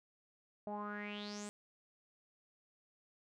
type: tone with low-pass filter sweep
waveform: sawtooth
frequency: 206.9 Hz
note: G#3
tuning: 6 cents flat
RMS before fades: -44 dBFS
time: 0.67-1.49 s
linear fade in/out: 0 ms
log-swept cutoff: 680 to 8500 Hz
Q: 7.4
effects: none